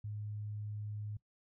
sine tone, 105 Hz, G#2, 19 cents sharp, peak -39 dBFS, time 0.04-1.17 s, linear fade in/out 5 ms, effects noise-tail reverb RT60 0.1 s tail -20 dB re dry

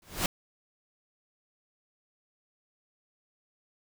pink noise with exponential growth, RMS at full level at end -24 dBFS, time 0.02-0.26 s, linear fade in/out 2 ms, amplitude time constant 52 ms, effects none

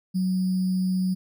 sine tone with sample-and-hold, 185.4 Hz, F#3, 4 cents sharp, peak -21 dBFS, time 0.14-1.15 s, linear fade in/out 20 ms, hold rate 4900 Hz, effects none

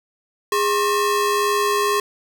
40% pulse ring-modulated tone, 740 Hz, F#5, in tune, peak -13 dBFS, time 0.52-2 s, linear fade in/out 2 ms, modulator 329 Hz, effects none

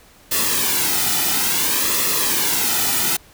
white noise with flanger, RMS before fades -19 dBFS, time 0.31-3.17 s, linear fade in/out 10 ms, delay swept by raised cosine 1.3 to 1.85 ms, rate 0.58 Hz, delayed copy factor -0.65, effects pink hiss -49 dBFS RMS until 3.33 s

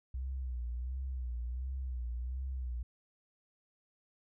sine tone with vibrato, 62.6 Hz, B1, 24 cents sharp, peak -35 dBFS, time 0.14-2.83 s, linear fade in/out 5 ms, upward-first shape sine, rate 1.4 Hz, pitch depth 90 cents each way, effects none

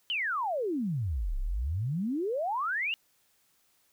sine exponential two-way sweep, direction down then up, 3136 to 30.54 to 2922 Hz, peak -28 dBFS, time 0.1-2.94 s, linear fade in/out 0 ms, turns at 1.38 s, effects white hiss -69 dBFS RMS until 3.92 s

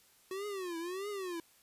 square tone with vibrato, 370 Hz, F#4, in tune, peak -38 dBFS, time 0.31-1.4 s, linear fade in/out 2 ms, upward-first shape triangle, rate 1.6 Hz, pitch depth 220 cents each way, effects white hiss -65 dBFS RMS until 1.62 s + resampled to 32000 Hz

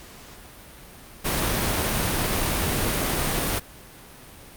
pink noise, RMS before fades -24 dBFS, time 1.24-3.6 s, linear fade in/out 20 ms, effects pink hiss -45 dBFS RMS until 4.56 s + Opus 48 kbps

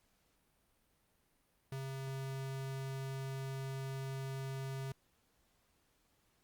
square tone, 134.4 Hz, C3, 47 cents sharp, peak -40 dBFS, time 1.72-4.92 s, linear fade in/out 2 ms, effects pink hiss -75 dBFS RMS until 6.43 s + Opus 48 kbps

